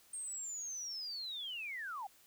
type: linear sweep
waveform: sine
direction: down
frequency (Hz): 8650 to 740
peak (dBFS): -40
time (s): 0.13-2.07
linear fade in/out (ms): 5
effects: white hiss -65 dBFS RMS until 2.26 s